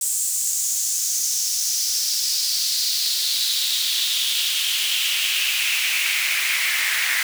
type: noise with high-pass filter sweep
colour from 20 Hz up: pink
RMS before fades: -22 dBFS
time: 0.01-7.23 s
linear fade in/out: 2 ms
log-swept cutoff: 7800 to 1900 Hz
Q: 3.6
effects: none